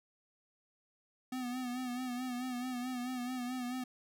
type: tone with vibrato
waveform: square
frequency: 250.1 Hz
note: B3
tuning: 22 cents sharp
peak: -37 dBFS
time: 1.32-3.84 s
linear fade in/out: 5 ms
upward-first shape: sine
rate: 4.6 Hz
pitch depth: 51 cents each way
effects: none